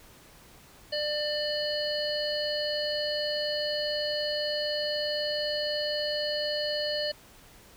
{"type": "harmonic tone with a mistuned harmonic", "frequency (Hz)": 596, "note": "D5", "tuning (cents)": 25, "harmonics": [1, 3, 5, 7, 8], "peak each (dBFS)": [-30, -38, -37, -33, -39], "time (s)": [0.92, 7.12], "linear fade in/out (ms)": 10, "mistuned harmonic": 7, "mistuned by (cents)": 57, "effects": ["pink hiss -54 dBFS RMS until 7.76 s"]}